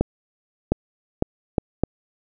accelerating click train, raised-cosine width 2 ms, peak -4 dBFS, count 5, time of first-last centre 0.01-1.836 s, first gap 710 ms, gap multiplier 0.71, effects none

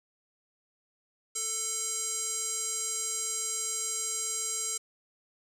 square tone with band-pass filter, 443.5 Hz, A4, 14 cents sharp, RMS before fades -33 dBFS, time 1.35-4.78 s, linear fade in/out 10 ms, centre 7700 Hz, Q 5.1, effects none

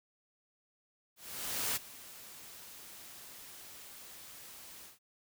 white noise with ADSR envelope, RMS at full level -33 dBFS, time 1.16-4.99 s, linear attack 600 ms, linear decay 21 ms, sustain -18 dB, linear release 150 ms, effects none

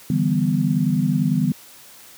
sine chord, E minor seventh, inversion third, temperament equal, 146.83 / 164.81 / 196 / 246.9 Hz, D3 / E3 / G3 / B3, 0 / 0 / 0 / 0 cents, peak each -22 dBFS, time 0.1-1.52 s, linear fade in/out 2 ms, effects white hiss -45 dBFS RMS until 2.17 s + high-pass 60 Hz 12 dB/octave

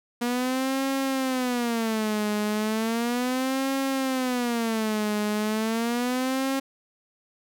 sawtooth tone with vibrato, 238.1 Hz, A#3, 37 cents sharp, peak -20 dBFS, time 0.21-6.6 s, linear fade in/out 10 ms, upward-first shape sine, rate 0.35 Hz, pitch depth 220 cents each way, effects none

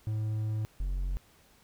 triangle tone pair in turn, 108.2 / 45.61 Hz, A2 / F#1, -29 / -24 cents, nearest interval octave + minor third, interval 1495 cents, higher first, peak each -27 dBFS, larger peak neither, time 0.07-0.65 / 0.8-1.17 s, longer first, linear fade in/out 0 ms, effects pink hiss -62 dBFS RMS until 1.63 s

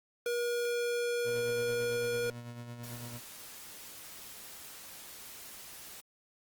square tone, 478.6 Hz, A#4, 46 cents sharp, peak -31 dBFS, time 0.26-2.3 s, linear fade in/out 2 ms
30% pulse tone with tremolo, 119.5 Hz, A#2, 43 cents sharp, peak -38 dBFS, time 1.24-3.21 s, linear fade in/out 50 ms, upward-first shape sine, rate 9 Hz, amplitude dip 45%
white noise, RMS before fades -48 dBFS, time 2.83-6.01 s, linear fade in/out 10 ms
effects Opus 32 kbps

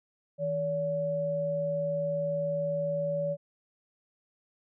sine tone pair together, 160.2 / 570.9 Hz, E3 / D5, -49 / -49 cents, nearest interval octave + minor seventh, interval 2200 cents, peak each -35 / -28 dBFS, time 0.38-3.37 s, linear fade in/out 50 ms, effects none

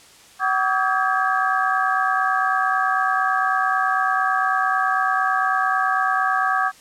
sine tone cluster, 756 / 1144 / 1268 / 1604 / 1673 Hz, F#5 / D6 / D#6 / G6 / G#6, +37 / -46 / +32 / +39 / +12 cents, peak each -23 / -22 / -25 / -24 / -27 dBFS, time 0.39-6.72 s, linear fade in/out 50 ms, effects white hiss -48 dBFS RMS until 6.8 s + low-pass 9000 Hz 12 dB/octave

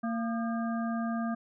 harmonic tone with a mistuned harmonic, 229 Hz, A#3, 31 cents flat, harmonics 1 / 3 / 5 / 7, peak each -30 / -37 / -40 / -44 dBFS, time 0.03-1.35 s, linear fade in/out 10 ms, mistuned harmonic 5, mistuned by +99 cents, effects none

